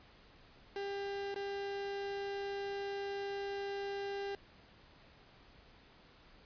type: tone with dropouts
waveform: 35% pulse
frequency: 398.6 Hz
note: G4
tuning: 29 cents sharp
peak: -36 dBFS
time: 0.76-4.35 s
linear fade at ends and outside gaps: 1 ms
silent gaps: 1.343-1.36 s
effects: pink hiss -61 dBFS RMS until 6.45 s + resampled to 11025 Hz